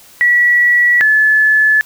sine tone pair in turn, 1938 / 1726.6 Hz, B6 / A6, -33 / -33 cents, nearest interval major second, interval 200 cents, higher first, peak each -7 dBFS, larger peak neither, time 0.21-1.01 / 1.01-1.81 s, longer neither, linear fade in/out 0 ms, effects white hiss -42 dBFS RMS until 1.85 s

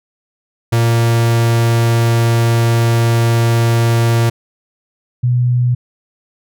45% pulse / sine tone pair in turn, 116.3 / 123.22 Hz, A#2 / B2, -4 / -4 cents, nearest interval minor second, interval 100 cents, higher second, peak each -10 dBFS, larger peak neither, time 0.72-4.3 / 5.23-5.75 s, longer first, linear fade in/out 10 ms, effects none

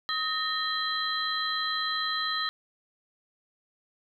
sine tone cluster, 1265 / 1839 / 3228 / 4032 Hz, D#6 / A#6 / G#7 / B7, +28 / -24 / -50 / +35 cents, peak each -32 / -33 / -36 / -31 dBFS, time 0.09-2.49 s, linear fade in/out 0 ms, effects 10-bit

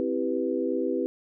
sine chord, C major seventh, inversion none, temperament equal, 261.6 / 329.6 / 392 / 493.9 Hz, C4 / E4 / G4 / B4, 0 / 0 / 0 / 0 cents, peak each -30 dBFS, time 0-1.06 s, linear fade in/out 0 ms, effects none

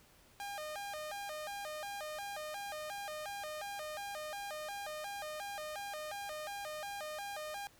sawtooth tone with vibrato, 702 Hz, F5, 9 cents sharp, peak -37 dBFS, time 0.4-7.67 s, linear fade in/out 0 ms, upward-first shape square, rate 2.8 Hz, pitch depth 240 cents each way, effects pink hiss -64 dBFS RMS until 7.79 s

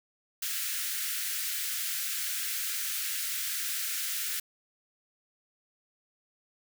white high-pass noise, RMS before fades -33 dBFS, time 0.42-4.4 s, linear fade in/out 5 ms, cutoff 1400 Hz, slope 48 dB/octave, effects none

